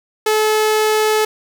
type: tone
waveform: sawtooth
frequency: 431.1 Hz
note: A4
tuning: 35 cents flat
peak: -9 dBFS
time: 0.26-1.25 s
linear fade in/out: 5 ms
effects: none